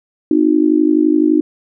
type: tone with amplitude modulation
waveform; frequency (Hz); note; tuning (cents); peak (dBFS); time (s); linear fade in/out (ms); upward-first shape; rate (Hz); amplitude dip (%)
sine; 308.7; D#4; -14; -5; 0.31-1.41; 2; sine; 51.8; 95
effects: none